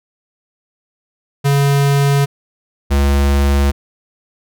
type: tone pair in turn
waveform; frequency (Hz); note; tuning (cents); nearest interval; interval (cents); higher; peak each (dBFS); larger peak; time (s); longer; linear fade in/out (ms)
square; 140.6 / 70.04; C#3 / C#2; +25 / +18; octave; 1207; first; -11; neither; 1.44-2.26 / 2.9-3.72; neither; 20
effects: none